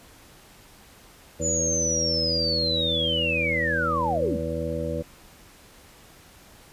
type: harmonic tone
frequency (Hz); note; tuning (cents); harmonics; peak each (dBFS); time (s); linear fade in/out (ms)
81.8; E2; -13; 1 / 2 / 3 / 4 / 6 / 7; -33 / -33 / -36 / -35 / -31 / -32; 1.39-5.03; 20
type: linear sweep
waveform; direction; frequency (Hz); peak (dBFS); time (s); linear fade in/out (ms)
sine; down; 7040 to 134.6; -23; 1.41-4.39; 50
effects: pink hiss -51 dBFS RMS until 6.72 s + resampled to 32000 Hz